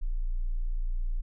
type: tone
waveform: sine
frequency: 29.14 Hz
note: A#0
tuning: in tune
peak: -26 dBFS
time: 0.01-1.22 s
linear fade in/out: 20 ms
effects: none